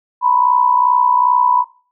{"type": "tone with amplitude modulation", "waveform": "sine", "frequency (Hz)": 987.8, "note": "B5", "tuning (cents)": 0, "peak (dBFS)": -7, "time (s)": [0.21, 1.65], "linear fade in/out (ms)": 50, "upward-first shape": "sine", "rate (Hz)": 62.5, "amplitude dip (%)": 70, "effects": ["noise-tail reverb RT60 0.4 s tail -19 dB re dry"]}